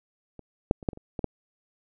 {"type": "clicks", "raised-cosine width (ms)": 2, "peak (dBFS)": [-29, -6, -28, -11, -27, -30, -18, -12], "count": 8, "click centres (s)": [0.393, 0.711, 0.828, 0.888, 0.932, 0.974, 1.192, 1.243], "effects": []}